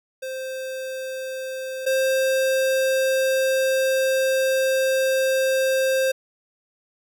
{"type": "tone pair in turn", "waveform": "square", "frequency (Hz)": [523.3, 527.9], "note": ["C5", "C5"], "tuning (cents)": [0, 15], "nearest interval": "unison", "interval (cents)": 15, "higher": "second", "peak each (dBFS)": [-29, -19], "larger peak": "second", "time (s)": [[0.22, 1.86], [1.86, 6.12]], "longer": "second", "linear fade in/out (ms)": 10, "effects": []}